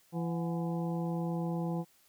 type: harmonic tone with a mistuned harmonic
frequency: 168.5 Hz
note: E3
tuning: 38 cents sharp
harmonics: 1 / 2 / 3 / 4 / 5 / 6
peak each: -32 / -39 / -42 / -45 / -45 / -51 dBFS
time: 0.12-1.85 s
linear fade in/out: 50 ms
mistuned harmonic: 4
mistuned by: +130 cents
effects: white hiss -66 dBFS RMS until 2.08 s